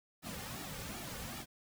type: noise with flanger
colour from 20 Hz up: pink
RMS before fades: -44 dBFS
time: 0.22-1.46 s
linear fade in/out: 50 ms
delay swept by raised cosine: 1.9 to 3.1 ms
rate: 2.6 Hz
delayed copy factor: -0.7
effects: none